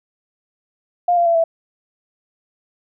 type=tone with pitch steps; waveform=sine; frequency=705 / 689.7 / 674.7 / 660.1 Hz; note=F5 / F5 / E5 / E5; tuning=+16 / -22 / +40 / +2 cents; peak=-12 dBFS; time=1.08-1.44 s; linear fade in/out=5 ms; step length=90 ms; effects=none